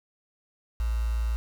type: tone with quantisation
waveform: sine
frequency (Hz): 56.9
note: A#1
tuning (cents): -41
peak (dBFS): -24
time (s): 0.8-1.36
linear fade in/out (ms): 0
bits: 7
effects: none